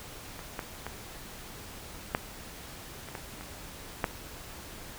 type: clicks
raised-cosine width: 0.5 ms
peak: -27 / -18 / -20 / -11 / -27 / -22 / -25 / -11 dBFS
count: 8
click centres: 0.392 / 0.592 / 0.866 / 2.149 / 3.087 / 3.152 / 3.41 / 4.042 s
effects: pink hiss -45 dBFS RMS until 4.98 s